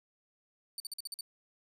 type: tone bursts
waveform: 25% pulse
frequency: 4553 Hz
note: C#8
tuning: 45 cents sharp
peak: -33 dBFS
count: 7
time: 0.78-1.209 s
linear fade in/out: 2 ms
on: 21 ms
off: 47 ms
effects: none